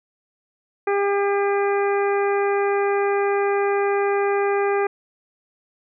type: harmonic tone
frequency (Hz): 401.5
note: G4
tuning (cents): +41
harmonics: 1 / 2 / 3 / 4 / 5 / 6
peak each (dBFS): -19 / -25 / -29 / -31 / -33 / -35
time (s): 0.87-4.87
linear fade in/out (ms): 5
effects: none